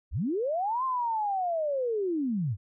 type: linear two-way sweep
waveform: sine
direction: up then down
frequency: 38.51 to 1062 to 85.5 Hz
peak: -26 dBFS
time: 0.11-2.57 s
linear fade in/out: 50 ms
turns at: 0.84 s
effects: none